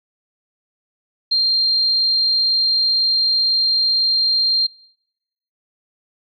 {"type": "tone", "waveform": "sine", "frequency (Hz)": 4186, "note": "C8", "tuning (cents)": 0, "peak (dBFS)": -13, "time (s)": [1.31, 4.67], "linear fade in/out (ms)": 10, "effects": ["noise-tail reverb RT60 0.9 s tail -26 dB re dry", "MP3 48 kbps"]}